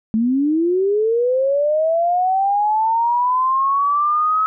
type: linear sweep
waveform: sine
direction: up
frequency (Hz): 214.2 to 1288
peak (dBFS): -14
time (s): 0.14-4.46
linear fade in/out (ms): 0
effects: none